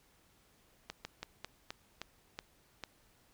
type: slowing click train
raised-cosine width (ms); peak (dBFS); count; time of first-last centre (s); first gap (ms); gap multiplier
0.2; -23; 8; 0.9-2.837; 150; 1.2
effects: pink hiss -68 dBFS RMS until 3.33 s